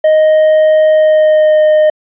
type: tone with pitch glide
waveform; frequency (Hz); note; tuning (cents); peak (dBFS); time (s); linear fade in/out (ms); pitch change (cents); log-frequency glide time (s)
triangle; 622.3 to 614.8; D#5 to D#5; 0 to -21; -3; 0.04-1.9; 5; -21; 0.9-1.63
effects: resampled to 8000 Hz